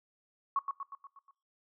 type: tone with echo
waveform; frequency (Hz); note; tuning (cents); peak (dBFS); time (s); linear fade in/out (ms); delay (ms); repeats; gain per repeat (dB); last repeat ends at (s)
sine; 1108; C#6; -1; -26; 0.56-0.59; 2; 120; 6; -5; 1.31
effects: noise-tail reverb RT60 0.4 s tail -22 dB re dry